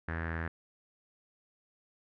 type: tone with low-pass filter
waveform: sawtooth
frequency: 82.2 Hz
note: E2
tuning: 4 cents flat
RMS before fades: -36 dBFS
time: 0.08-0.48 s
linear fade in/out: 5 ms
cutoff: 1700 Hz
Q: 6.6
effects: none